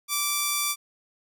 5% pulse tone, 1167 Hz, D6, 11 cents flat, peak -12 dBFS, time 0.08-0.76 s, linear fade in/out 50 ms, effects none

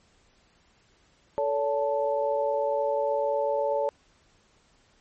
sine tone cluster, 440.3 / 568 / 878 Hz, A4 / C#5 / A5, +1 / +42 / -4 cents, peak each -30 / -25 / -30 dBFS, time 1.38-3.89 s, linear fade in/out 0 ms, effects pink hiss -63 dBFS RMS until 5 s + MP3 32 kbps

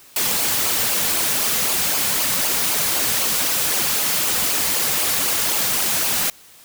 white noise with flanger, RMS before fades -20 dBFS, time 0.16-6.3 s, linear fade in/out 2 ms, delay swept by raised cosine 0.52 to 3.22 ms, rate 3.9 Hz, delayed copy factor -0.5, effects white hiss -47 dBFS RMS until 6.64 s

